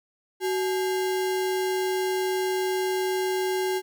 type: tone with sample-and-hold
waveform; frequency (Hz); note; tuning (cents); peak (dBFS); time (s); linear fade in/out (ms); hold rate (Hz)
sine; 373.7; F#4; +17; -23; 0.4-3.82; 50; 1225
effects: none